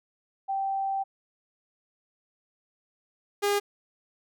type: tone pair in turn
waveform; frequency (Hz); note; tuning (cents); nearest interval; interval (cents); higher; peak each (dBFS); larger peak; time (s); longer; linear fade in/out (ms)
sine / sawtooth; 780 / 407; G5 / G#4; -9 / -35; major seventh; 1126; first; -26 / -19; second; 0.48-1.04 / 3.42-3.6; first; 20
effects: none